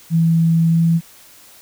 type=tone with pitch glide; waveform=sine; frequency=164.8 to 166.23 Hz; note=E3 to E3; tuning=0 to +15 cents; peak=-11 dBFS; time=0.1-1.01 s; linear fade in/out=50 ms; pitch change=+15 cents; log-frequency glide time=0.68-0.84 s; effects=white hiss -45 dBFS RMS until 1.61 s